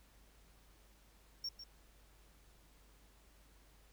triangle tone with echo, 5510 Hz, F8, 24 cents flat, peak -37 dBFS, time 1.44-1.49 s, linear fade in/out 5 ms, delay 150 ms, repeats 1, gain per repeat -10 dB, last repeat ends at 1.64 s, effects added 50 Hz sine -64 dBFS peak until 3.92 s + pink hiss -68 dBFS RMS until 3.92 s

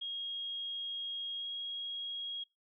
sine tone with pitch glide, 3269 to 3288 Hz, G#7 to G#7, -28 to -18 cents, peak -37 dBFS, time 0.01-2.44 s, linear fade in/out 10 ms, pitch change +10 cents, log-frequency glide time 1.39-1.45 s, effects noise-tail reverb RT60 0.2 s tail -23 dB re dry

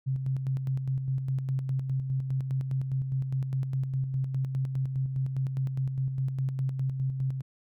sine tone with tremolo, 132.8 Hz, C3, 26 cents sharp, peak -25 dBFS, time 0.06-7.42 s, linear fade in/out 20 ms, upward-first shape square, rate 4.9 Hz, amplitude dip 45%, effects none

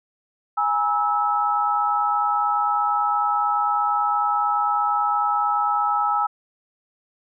sine tone cluster, 828 / 957 / 1304 Hz, G#5 / A#5 / E6, -5 / +45 / -19 cents, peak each -22 / -28 / -21 dBFS, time 0.57-6.27 s, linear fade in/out 10 ms, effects none

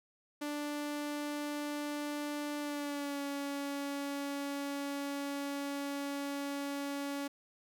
sawtooth tone with pitch glide, 293.7 to 281.9 Hz, D4 to C#4, 0 to +29 cents, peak -32 dBFS, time 0.41-7.28 s, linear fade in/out 10 ms, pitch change -71 cents, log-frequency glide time 2.6-3.21 s, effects none

